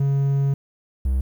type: tone pair in turn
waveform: triangle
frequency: 138.59 / 65.41 Hz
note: C#3 / C2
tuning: 0 / 0 cents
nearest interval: octave + minor second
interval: 1300 cents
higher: first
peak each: -15 / -16 dBFS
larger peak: first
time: 0-0.54 / 1.05-1.21 s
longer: first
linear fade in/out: 5 ms
effects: 9-bit